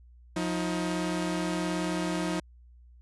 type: tone pair together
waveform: sawtooth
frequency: 177.52 / 316.3 Hz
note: F3 / D#4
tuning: +29 / +29 cents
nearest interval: minor seventh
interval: 1000 cents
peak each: -27 dBFS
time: 0.36-2.4 s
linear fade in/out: 5 ms
effects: added 60 Hz sine -51 dBFS peak until 3.01 s + resampled to 24000 Hz